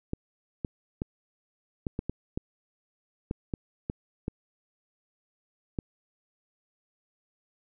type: clicks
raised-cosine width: 3 ms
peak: -17 dBFS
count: 12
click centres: 0.134 / 0.648 / 1.019 / 1.868 / 1.991 / 2.096 / 2.375 / 3.311 / 3.538 / 3.899 / 4.281 / 5.788 s
effects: none